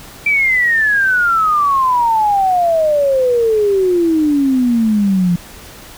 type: exponential sweep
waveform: sine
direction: down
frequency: 2349 to 171.3 Hz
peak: -10 dBFS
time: 0.26-5.36 s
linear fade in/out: 5 ms
effects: pink hiss -36 dBFS RMS until 5.97 s